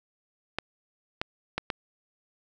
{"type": "clicks", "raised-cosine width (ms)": 0.3, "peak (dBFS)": -12, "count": 4, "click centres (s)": [0.586, 1.215, 1.58, 1.702], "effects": []}